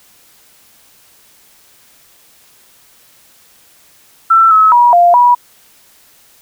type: tone with pitch steps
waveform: sine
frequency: 1337 / 1289 / 963 / 698 / 972 Hz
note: E6 / E6 / B5 / F5 / B5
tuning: +24 / -39 / -44 / -1 / -28 cents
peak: -4 dBFS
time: 4.3-5.35 s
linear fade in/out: 10 ms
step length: 210 ms
effects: white hiss -47 dBFS RMS until 6.41 s